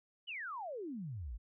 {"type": "exponential sweep", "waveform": "sine", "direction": "down", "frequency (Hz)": [3086, 47.44], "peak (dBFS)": -40, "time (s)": [0.27, 1.38], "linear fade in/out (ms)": 20, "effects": []}